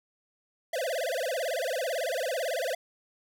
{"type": "tone with vibrato", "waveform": "square", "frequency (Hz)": 586, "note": "D5", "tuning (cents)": -4, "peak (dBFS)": -29, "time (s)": [0.73, 2.75], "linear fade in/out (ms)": 5, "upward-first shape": "sine", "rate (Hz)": 18, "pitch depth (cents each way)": 280, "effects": []}